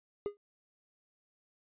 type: tone with exponential decay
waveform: triangle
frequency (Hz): 410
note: G#4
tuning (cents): -22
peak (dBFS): -26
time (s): 0.26-0.37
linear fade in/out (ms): 0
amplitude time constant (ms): 22
effects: resampled to 8000 Hz